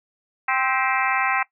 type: harmonic tone with a mistuned harmonic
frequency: 261.6 Hz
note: C4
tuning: in tune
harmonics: 3 / 4 / 5 / 6 / 7 / 8 / 9 / 10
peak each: -25 / -26 / -27 / -28 / -28 / -29 / -30 / -30 dBFS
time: 0.48-1.43 s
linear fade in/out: 5 ms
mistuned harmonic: 7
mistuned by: +76 cents
effects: noise-tail reverb RT60 0.1 s tail -19 dB re dry